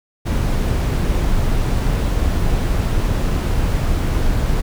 brown noise, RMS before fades -17 dBFS, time 0.25-4.62 s, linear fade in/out 20 ms, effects none

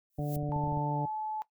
violet noise with exponential growth, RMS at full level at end -41 dBFS, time 0.1-0.36 s, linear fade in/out 1 ms, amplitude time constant 56 ms
harmonic tone, 146.83 Hz, D3, in tune, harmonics 1 / 2 / 3 / 4 / 5, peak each -31 / -37 / -42 / -40 / -42 dBFS, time 0.18-1.06 s, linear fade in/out 10 ms
clicks, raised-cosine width 5 ms, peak -29 dBFS, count 9, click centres 0.191 / 0.367 / 0.43 / 0.491 / 0.563 / 0.638 / 0.675 / 0.724 / 0.773 s
sine tone with pitch glide, 880 to 862.9 Hz, A5 to A5, 0 to -34 cents, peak -33 dBFS, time 0.52-1.42 s, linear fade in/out 0 ms, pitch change -34 cents, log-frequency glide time 0.9-1.04 s
effects noise-tail reverb RT60 0.1 s tail -17 dB re dry

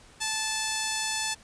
5% pulse tone, 875 Hz, A5, 10 cents flat, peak -15 dBFS, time 0.2-1.35 s, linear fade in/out 20 ms, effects pink hiss -54 dBFS RMS until 1.43 s + resampled to 22050 Hz

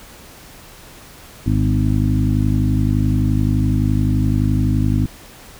harmonic tone with a mistuned harmonic, 51.7 Hz, G#1, 7 cents flat, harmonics 1 / 2 / 3 / 4 / 5 / 6, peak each -20 / -17 / -22 / -26 / -21 / -26 dBFS, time 1.46-5.06 s, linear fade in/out 5 ms, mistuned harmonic 4, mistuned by +17 cents, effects pink hiss -41 dBFS RMS until 5.59 s

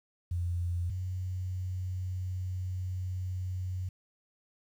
sine tone pair in turn, 87.31 / 92.1 Hz, F2 / F#2, 0 / -7 cents, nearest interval minor second, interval 93 cents, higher second, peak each -29 / -32 dBFS, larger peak first, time 0.31-0.9 / 0.9-3.89 s, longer second, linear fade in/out 5 ms, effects 10-bit

